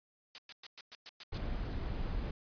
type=noise bursts; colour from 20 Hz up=blue; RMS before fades=-39 dBFS; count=8; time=0.35-1.376 s; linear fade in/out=0 ms; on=32 ms; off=110 ms
type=noise; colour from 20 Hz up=brown; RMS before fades=-37 dBFS; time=1.32-2.31 s; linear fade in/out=5 ms
effects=resampled to 11025 Hz